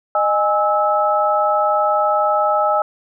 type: tone cluster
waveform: sine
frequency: 614 / 826 / 1302 Hz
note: D#5 / G#5 / E6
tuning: -23 / -10 / -22 cents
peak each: -18 dBFS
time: 0.15-2.82 s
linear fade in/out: 2 ms
effects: none